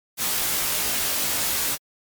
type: noise with comb filter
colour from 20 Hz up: white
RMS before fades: -24 dBFS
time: 0.17-1.78 s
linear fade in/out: 50 ms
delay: 19 ms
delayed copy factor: -0.9
effects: MP3 96 kbps